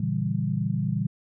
sine chord, A# diminished seventh, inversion none, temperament equal with one note detuned, 116.54 / 142.16 / 164.81 / 196 Hz, A#2 / C#3 / E3 / G3, 0 / +44 / 0 / 0 cents, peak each -29 dBFS, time 0-1.07 s, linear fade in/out 5 ms, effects none

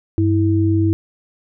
sine tone pair together, 97.87 / 325.7 Hz, G2 / E4, -2 / -21 cents, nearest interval octave + major sixth, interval 2081 cents, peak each -15 / -16 dBFS, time 0.18-0.93 s, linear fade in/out 0 ms, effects none

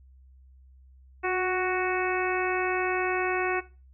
harmonic tone with a mistuned harmonic, 370 Hz, F#4, in tune, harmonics 1 / 2 / 3 / 4 / 5 / 6 / 7, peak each -28 / -31 / -33 / -34 / -35 / -36 / -36 dBFS, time 1.23-3.61 s, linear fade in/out 20 ms, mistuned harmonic 1, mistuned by -26 cents, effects noise-tail reverb RT60 0.3 s tail -17 dB re dry + added 65 Hz sine -51 dBFS peak until 3.93 s

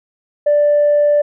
sine tone, 587.3 Hz, D5, in tune, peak -8 dBFS, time 0.46-1.22 s, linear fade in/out 10 ms, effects tanh soft clip ceiling -6 dBFS

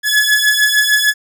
sawtooth beating tone pair, 1700 / 1706.6 Hz, G#6 / G#6, +40 / +47 cents, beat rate 6.6 Hz, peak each -10 / -10 dBFS, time 0.03-1.14 s, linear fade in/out 50 ms, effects none

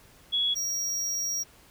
sine / square tone pair in turn, 3361 / 5664 Hz, G#7 / F8, +20 / +23 cents, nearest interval major sixth, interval 903 cents, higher second, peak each -23 / -28 dBFS, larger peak first, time 0.32-0.55 / 0.55-1.44 s, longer second, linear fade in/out 20 ms, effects pink hiss -56 dBFS RMS until 1.7 s

